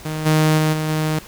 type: tone with level steps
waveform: sawtooth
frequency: 155.56 Hz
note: D#3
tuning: in tune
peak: -19 / -9 / -11 / -16 / -14 dBFS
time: 0.05-1.19 s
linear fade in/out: 5 ms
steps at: 0.25 / 0.57 / 0.72 / 0.88 s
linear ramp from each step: 20 ms
effects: pink hiss -40 dBFS RMS until 1.27 s